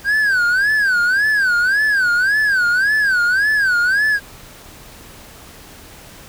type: tone with vibrato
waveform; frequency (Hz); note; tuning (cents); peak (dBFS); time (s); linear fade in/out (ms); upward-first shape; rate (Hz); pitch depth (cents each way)
triangle; 1568; G6; 0; -11; 0.04-4.2; 50; sine; 1.8; 180
effects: pink hiss -40 dBFS RMS until 6.28 s